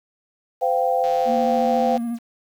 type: chord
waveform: sine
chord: C suspended fourth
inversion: none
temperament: equal with one note detuned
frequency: 514.3 / 698.5 / 784 Hz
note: C5 / F5 / G5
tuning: -30 / 0 / 0 cents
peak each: -21 / -22 / -22 dBFS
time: 0.61-1.98 s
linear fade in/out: 20 ms
type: click train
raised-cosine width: 0.2 ms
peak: -22 dBFS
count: 148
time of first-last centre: 1.04-1.976 s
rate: 157 Hz
type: tone with vibrato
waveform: triangle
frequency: 234.5 Hz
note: A#3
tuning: 11 cents sharp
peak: -21 dBFS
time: 1.25-2.19 s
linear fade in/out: 50 ms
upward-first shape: sine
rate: 14 Hz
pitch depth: 29 cents each way
effects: 8-bit